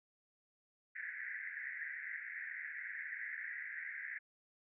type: band-pass noise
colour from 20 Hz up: white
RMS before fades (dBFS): -45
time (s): 0.95-4.19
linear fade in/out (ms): 10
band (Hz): 1600 to 2100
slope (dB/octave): 96
effects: none